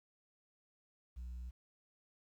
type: tone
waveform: sine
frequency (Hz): 61.2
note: B1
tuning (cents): -15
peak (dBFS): -40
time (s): 1.16-1.51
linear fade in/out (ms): 20
effects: tanh soft clip ceiling -42 dBFS + 12-bit